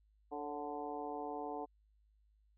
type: harmonic tone with a mistuned harmonic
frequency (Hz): 146.83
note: D3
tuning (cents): 0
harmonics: 2 / 3 / 4 / 5 / 6 / 7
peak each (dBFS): -47 / -45 / -51 / -44 / -47 / -53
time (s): 0.31-1.66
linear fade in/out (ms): 20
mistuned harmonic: 4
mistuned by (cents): -76
effects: added 52 Hz sine -68 dBFS peak until 2.57 s